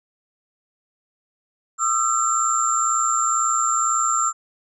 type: tone cluster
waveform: sine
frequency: 1217 / 1339 / 7310 Hz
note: D#6 / E6 / A#8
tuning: -39 / +27 / -35 cents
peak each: -22 dBFS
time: 1.78-4.33 s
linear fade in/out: 50 ms
effects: none